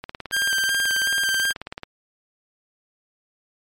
click train, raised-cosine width 0.3 ms, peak -16 dBFS, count 34, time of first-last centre 0.04-1.833 s, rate 18.4 Hz
sawtooth tone with vibrato, 1585 Hz, G6, 19 cents sharp, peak -16 dBFS, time 0.32-1.53 s, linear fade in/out 20 ms, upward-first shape square, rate 2.7 Hz, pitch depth 15 cents each way
effects MP3 64 kbps

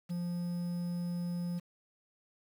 triangle tone with quantisation, 174.61 Hz, F3, in tune, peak -31 dBFS, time 0.09-1.6 s, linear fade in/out 20 ms, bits 9, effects none

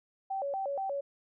sine tone with vibrato, 659.3 Hz, E5, in tune, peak -31 dBFS, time 0.3-1.01 s, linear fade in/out 10 ms, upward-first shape square, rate 4.2 Hz, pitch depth 280 cents each way, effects none

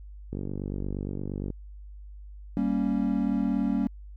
click train, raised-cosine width 3 ms, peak -20 dBFS, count 58, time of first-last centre 0.33-1.503 s, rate 48.6 Hz
triangle chord, G diminished, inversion none, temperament equal, 196 / 233.1 / 277.2 Hz, G3 / Bb3 / Db4, 0 / 0 / 0 cents, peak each -26 dBFS, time 2.57-3.87 s, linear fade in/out 0 ms
effects added 50 Hz sine -41 dBFS peak until 4.16 s

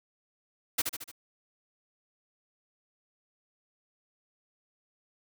white noise with echo, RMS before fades -26 dBFS, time 0.78-0.82 s, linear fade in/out 10 ms, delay 74 ms, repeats 4, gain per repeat -5 dB, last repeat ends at 1.116 s, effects none

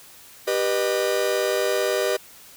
45% pulse chord, G augmented, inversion none, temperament just, 392 / 490 / 612.5 Hz, G4 / B4 / D#5, 0 / -14 / -27 cents, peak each -25 dBFS, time 0.47-2.17 s, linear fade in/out 10 ms, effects white hiss -47 dBFS RMS until 2.56 s

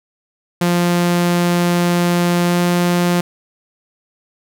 sawtooth tone with pitch glide, 174.61 to 175.62 Hz, F3 to F3, 0 to +10 cents, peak -9 dBFS, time 0.61-3.21 s, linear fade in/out 5 ms, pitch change +10 cents, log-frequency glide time 2.45-2.6 s, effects none

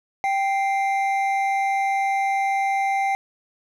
triangle tone pair together, 784 / 2093 Hz, G5 / C7, 0 / 0 cents, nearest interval octave + perfect fourth, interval 1700 cents, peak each -18 / -26 dBFS, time 0.24-3.15 s, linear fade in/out 0 ms, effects none

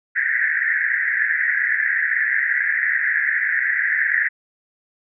white band-pass noise, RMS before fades -20 dBFS, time 0.15-4.29 s, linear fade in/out 20 ms, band 1600 to 2000 Hz, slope 96 dB/octave, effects none

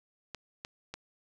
clicks, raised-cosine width 0.2 ms, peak -22 dBFS, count 3, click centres 0.347 / 0.649 / 0.94 s, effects 10-bit

